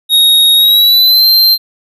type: tone with pitch glide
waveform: square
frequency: 3756 to 4144 Hz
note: A#7 to C8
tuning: +12 to -17 cents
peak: -5 dBFS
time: 0.09-1.58 s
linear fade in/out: 50 ms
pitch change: +171 cents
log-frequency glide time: 0.56-1.27 s
effects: none